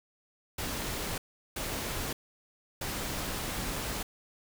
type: noise bursts at uneven times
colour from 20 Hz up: pink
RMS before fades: -35 dBFS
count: 3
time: 0.58-1.18 / 1.56-2.13 / 2.81-4.03 s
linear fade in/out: 5 ms
effects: none